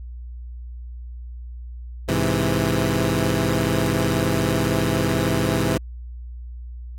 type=chord; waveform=15% pulse; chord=Ab augmented; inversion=none; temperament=equal; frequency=103.83 / 130.81 / 164.81 Hz; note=Ab2 / C3 / E3; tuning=0 / 0 / 0 cents; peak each=-17 dBFS; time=2.08-5.78 s; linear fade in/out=10 ms; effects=added 60 Hz sine -32 dBFS peak until 6.98 s + AAC 64 kbps